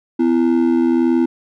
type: ring-modulated tone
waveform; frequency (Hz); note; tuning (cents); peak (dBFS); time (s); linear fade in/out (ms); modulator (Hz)
triangle; 293.7; D4; 0; -7; 0.19-1.26; 10; 40.7
effects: none